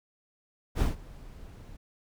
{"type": "noise with ADSR envelope", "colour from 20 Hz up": "brown", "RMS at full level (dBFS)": -23, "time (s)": [0.75, 1.77], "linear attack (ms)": 54, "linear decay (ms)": 150, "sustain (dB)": -23, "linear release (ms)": 10, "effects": []}